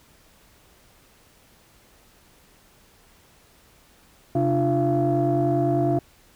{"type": "tone cluster", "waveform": "sine", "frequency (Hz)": [132.5, 298.6, 348.6, 682], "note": ["C3", "D4", "F4", "F5"], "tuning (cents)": [22, 29, -3, -41], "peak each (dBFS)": -23, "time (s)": [4.35, 5.99], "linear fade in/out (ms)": 5, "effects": ["tanh soft clip ceiling -13 dBFS", "pink hiss -56 dBFS RMS until 6.35 s"]}